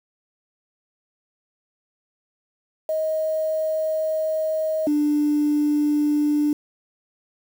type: tone pair in turn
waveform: sine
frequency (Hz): 628 / 296.4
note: D#5 / D4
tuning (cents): +16 / +16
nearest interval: octave + minor second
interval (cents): 1300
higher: first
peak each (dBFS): -20 / -16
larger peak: second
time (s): 2.89-4.87 / 4.87-6.53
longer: first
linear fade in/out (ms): 2
effects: tanh soft clip ceiling -13 dBFS + 7-bit